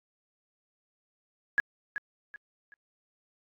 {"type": "tone with echo", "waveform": "sine", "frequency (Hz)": 1675, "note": "G#6", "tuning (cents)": 14, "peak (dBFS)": -20, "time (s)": [1.58, 1.6], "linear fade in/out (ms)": 0, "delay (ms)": 380, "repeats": 3, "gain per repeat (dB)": -10, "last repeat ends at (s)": 2.74, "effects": ["AAC 48 kbps"]}